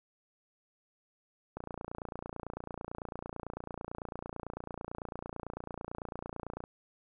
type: click train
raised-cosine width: 1 ms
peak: -25 dBFS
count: 148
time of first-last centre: 1.57-6.639 s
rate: 29 Hz
effects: none